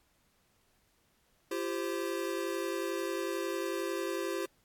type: chord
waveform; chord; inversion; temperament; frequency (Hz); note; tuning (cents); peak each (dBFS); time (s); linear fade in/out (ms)
square; F suspended second; none; equal with one note detuned; 340.9 / 392 / 523.3; F4 / G4 / C5; -42 / 0 / 0; -37 / -37 / -40; 1.51-4.46; 5
effects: pink hiss -71 dBFS RMS until 4.64 s + AAC 64 kbps